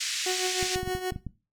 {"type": "band-pass noise", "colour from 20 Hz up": "white", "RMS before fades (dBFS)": -31, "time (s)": [0, 0.76], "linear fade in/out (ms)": 10, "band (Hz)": [1900, 7100], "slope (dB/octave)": 24}
{"type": "tone with tremolo", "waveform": "30% pulse", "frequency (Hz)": 368.6, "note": "F#4", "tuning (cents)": -7, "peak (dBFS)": -23, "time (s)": [0.26, 1.11], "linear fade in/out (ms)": 5, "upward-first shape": "triangle", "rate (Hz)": 6.4, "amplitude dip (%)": 70}
{"type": "clicks", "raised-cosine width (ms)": 5, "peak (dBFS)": -22, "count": 8, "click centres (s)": [0.628, 0.759, 0.831, 0.876, 0.951, 1.122, 1.161, 1.267]}
{"effects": ["noise-tail reverb RT60 0.3 s tail -17 dB re dry"]}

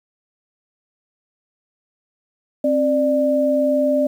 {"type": "tone pair together", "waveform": "sine", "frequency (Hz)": [265.4, 593], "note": ["C4", "D5"], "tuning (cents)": [25, 17], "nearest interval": "octave + major second", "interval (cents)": 1392, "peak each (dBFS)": [-19, -16], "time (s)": [2.64, 4.07], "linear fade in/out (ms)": 5, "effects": ["8-bit"]}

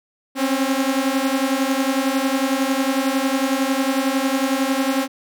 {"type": "beating tone pair", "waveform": "sawtooth", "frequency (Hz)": [262.9, 273.9], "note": ["C4", "C#4"], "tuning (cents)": [8, -21], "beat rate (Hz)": 11, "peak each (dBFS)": -17, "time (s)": [0.35, 5.08], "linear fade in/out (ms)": 50, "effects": []}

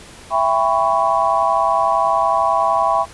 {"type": "chord", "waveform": "sine", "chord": "C# half-diminished seventh", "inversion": "first", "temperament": "just", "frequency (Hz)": [665.2, 798.3, 997.9, 1108.7], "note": ["E5", "G5", "B5", "C#6"], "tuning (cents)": [16, 31, 18, 0], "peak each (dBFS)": -19, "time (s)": [0.3, 3.06], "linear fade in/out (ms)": 50, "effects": ["pink hiss -40 dBFS RMS until 3.13 s", "resampled to 24000 Hz"]}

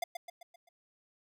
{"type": "tone with echo", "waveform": "square", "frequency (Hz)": 698.5, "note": "F5", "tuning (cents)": 0, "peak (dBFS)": -31, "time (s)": [0.02, 0.04], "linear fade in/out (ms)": 5, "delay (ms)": 130, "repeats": 5, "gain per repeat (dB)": -6, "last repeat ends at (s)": 0.69, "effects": []}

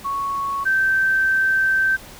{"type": "tone pair in turn", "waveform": "sine", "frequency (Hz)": [1108.7, 1554.9], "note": ["C#6", "G6"], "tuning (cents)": [0, -15], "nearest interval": "tritone", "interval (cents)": 585, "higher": "second", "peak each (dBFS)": [-21, -15], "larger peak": "second", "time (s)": [[0.04, 0.65], [0.65, 1.97]], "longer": "second", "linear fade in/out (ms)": 20, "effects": ["pink hiss -41 dBFS RMS until 2.19 s"]}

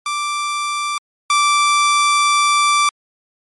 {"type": "tone pair in turn", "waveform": "sawtooth", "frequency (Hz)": [1174.7, 1170.1], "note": ["D6", "D6"], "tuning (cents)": [0, -7], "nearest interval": "unison", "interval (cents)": 7, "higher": "first", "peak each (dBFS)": [-15, -8], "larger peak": "second", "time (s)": [[0.06, 0.98], [1.3, 2.89]], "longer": "second", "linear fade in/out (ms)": 2, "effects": ["MP3 48 kbps"]}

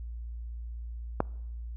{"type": "click", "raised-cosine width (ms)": 1, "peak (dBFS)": -10, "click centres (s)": 1.204, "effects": ["noise-tail reverb RT60 0.9 s tail -26 dB re dry", "added 58 Hz sine -36 dBFS peak until 1.76 s"]}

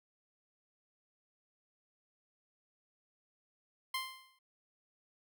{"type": "tone with exponential decay", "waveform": "15% pulse", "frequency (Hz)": 1047, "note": "C6", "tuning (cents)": 1, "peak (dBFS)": -26, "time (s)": [3.94, 4.39], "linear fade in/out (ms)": 5, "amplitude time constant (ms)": 96, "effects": []}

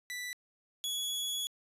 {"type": "tone pair in turn", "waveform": "sawtooth", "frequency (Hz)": [1975.5, 3373], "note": ["B6", "G#7"], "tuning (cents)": [0, 26], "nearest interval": "major sixth", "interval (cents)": 926, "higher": "second", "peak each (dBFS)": [-34, -30], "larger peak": "second", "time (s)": [[0.1, 0.33], [0.84, 1.47]], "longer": "second", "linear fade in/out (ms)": 0, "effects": ["resampled to 32000 Hz"]}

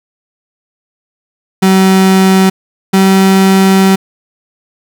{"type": "tone pair in turn", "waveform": "35% pulse", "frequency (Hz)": [190, 191.87], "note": ["F#3", "G3"], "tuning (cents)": [46, -37], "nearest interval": "unison", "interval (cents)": 17, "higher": "second", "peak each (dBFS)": -3, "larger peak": "neither", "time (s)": [[1.62, 2.5], [2.93, 3.96]], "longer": "second", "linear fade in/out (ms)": 10, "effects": []}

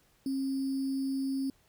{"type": "tone with sample-and-hold", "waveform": "sine", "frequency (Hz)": 269.4, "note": "C#4", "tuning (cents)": -49, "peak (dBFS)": -29, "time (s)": [0.26, 1.5], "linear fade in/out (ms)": 2, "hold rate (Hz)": 4900, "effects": ["pink hiss -67 dBFS RMS until 1.68 s"]}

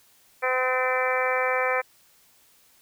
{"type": "harmonic tone with a mistuned harmonic", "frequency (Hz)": 255.8, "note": "C4", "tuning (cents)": -39, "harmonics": [2, 3, 4, 5, 6, 7, 8, 9], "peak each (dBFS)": [-26, -31, -31, -30, -34, -30, -33, -30], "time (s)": [0.42, 1.82], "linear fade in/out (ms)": 20, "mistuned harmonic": 9, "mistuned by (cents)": 20, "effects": ["white hiss -59 dBFS RMS until 2.81 s"]}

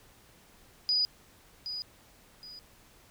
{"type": "tone with echo", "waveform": "sine", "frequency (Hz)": 4937, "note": "D#8", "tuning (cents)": -14, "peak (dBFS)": -24, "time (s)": [0.89, 1.05], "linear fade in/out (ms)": 0, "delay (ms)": 770, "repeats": 2, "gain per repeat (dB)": -10, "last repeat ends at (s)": 2.59, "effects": ["pink hiss -59 dBFS RMS until 3.1 s"]}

